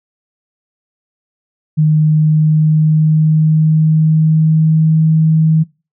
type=tone with pitch glide; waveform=sine; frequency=154.3 to 158.64 Hz; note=D#3 to D#3; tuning=-14 to +34 cents; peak=-7 dBFS; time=1.77-5.64 s; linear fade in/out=20 ms; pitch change=+48 cents; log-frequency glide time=2-5.04 s; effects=noise-tail reverb RT60 0.3 s tail -23 dB re dry